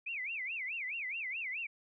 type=tone with vibrato; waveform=sine; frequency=2349 Hz; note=D7; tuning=in tune; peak=-36 dBFS; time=0.06-1.67 s; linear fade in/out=10 ms; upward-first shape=sine; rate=4.7 Hz; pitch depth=290 cents each way; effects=none